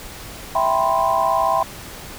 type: chord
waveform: sine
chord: C major seventh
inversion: first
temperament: equal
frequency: 659.3 / 784 / 987.8 / 1046.5 Hz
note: E5 / G5 / B5 / C6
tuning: 0 / 0 / 0 / 0 cents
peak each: -21 dBFS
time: 0.55-1.63 s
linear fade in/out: 5 ms
effects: pink hiss -36 dBFS RMS until 2.18 s